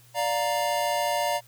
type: chord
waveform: square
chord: Bb major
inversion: first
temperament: equal with one note detuned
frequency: 587.3 / 701.3 / 932.3 Hz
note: D5 / F5 / Bb5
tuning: 0 / +7 / 0 cents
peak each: -29 dBFS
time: 0.14-1.41 s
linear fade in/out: 50 ms
effects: added 120 Hz sine -55 dBFS peak until 1.47 s + white hiss -57 dBFS RMS until 1.47 s